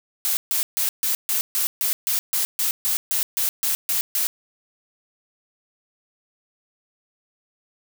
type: noise bursts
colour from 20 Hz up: blue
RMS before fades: -22 dBFS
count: 16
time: 0.25-4.27 s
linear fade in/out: 0 ms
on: 120 ms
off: 140 ms
effects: none